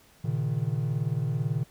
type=tone cluster; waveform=triangle; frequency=116.6 / 137 / 155 Hz; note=A#2 / C#3 / D#3; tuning=+1 / -20 / -6 cents; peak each=-28 dBFS; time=0.24-1.64 s; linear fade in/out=10 ms; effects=pink hiss -58 dBFS RMS until 1.7 s